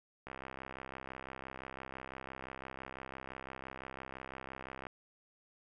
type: click train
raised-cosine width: 0.5 ms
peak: -29 dBFS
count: 304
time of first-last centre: 0.27-4.868 s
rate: 65.9 Hz
effects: none